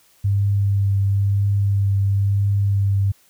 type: tone with vibrato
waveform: sine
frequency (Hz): 99.6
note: G2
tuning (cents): +28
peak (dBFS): -15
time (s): 0.24-3.12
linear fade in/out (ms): 10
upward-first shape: triangle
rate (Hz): 1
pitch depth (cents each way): 18
effects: white hiss -56 dBFS RMS until 3.29 s